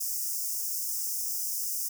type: high-pass noise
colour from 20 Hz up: white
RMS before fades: -32 dBFS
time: 0-1.89 s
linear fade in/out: 10 ms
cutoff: 5100 Hz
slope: 96 dB/octave
effects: none